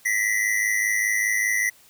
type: tone pair together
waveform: square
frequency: 1929 / 2034 Hz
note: B6 / C7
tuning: -41 / -50 cents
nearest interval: minor second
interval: 91 cents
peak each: -24 dBFS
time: 0.05-1.7 s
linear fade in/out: 10 ms
effects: white hiss -54 dBFS RMS until 1.89 s